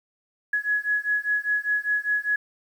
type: beating tone pair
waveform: sine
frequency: 1681 / 1686 Hz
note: G#6 / G#6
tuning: +20 / +26 cents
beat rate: 5 Hz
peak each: -25 dBFS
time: 0.53-2.36 s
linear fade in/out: 5 ms
effects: 9-bit